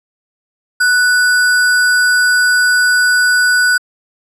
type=tone with sample-and-hold; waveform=sine; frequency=1480 Hz; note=F#6; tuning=in tune; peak=-8 dBFS; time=0.8-3.78 s; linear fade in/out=10 ms; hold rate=6300 Hz; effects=low-pass 11000 Hz 12 dB/octave